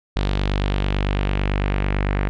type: tone with low-pass filter sweep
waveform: sawtooth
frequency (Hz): 48.99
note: G1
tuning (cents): 0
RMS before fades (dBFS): -21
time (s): 0.16-2.29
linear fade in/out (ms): 0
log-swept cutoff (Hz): 3900 to 2100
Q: 2.1
effects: none